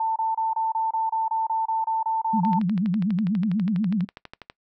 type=tone bursts; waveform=sine; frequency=892 Hz; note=A5; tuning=23 cents sharp; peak=-21 dBFS; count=14; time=0-2.591 s; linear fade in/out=5 ms; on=160 ms; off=27 ms
type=tone with vibrato; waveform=sine; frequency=195.9 Hz; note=G3; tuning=1 cent flat; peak=-20 dBFS; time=2.33-4.05 s; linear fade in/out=10 ms; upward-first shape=sine; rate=8.2 Hz; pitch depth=240 cents each way
type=click train; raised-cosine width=0.3 ms; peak=-22 dBFS; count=26; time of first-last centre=2.45-4.499 s; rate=12.2 Hz
effects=noise-tail reverb RT60 0.1 s tail -22 dB re dry